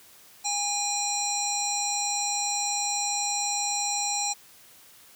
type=harmonic tone with a mistuned harmonic; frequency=816 Hz; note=G#5; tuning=31 cents flat; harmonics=1 / 3 / 5 / 7 / 9 / 10; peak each=-31 / -38 / -33 / -32 / -30 / -38 dBFS; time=0.44-4.34 s; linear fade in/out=20 ms; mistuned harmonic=10; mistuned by=-40 cents; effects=white hiss -53 dBFS RMS until 5.15 s + high-pass 60 Hz 12 dB/octave